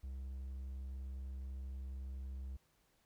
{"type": "tone", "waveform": "triangle", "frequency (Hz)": 66, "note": "C2", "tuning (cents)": 16, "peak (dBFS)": -40, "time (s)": [0.03, 2.57], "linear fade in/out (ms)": 10, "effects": ["pink hiss -75 dBFS RMS until 3.05 s"]}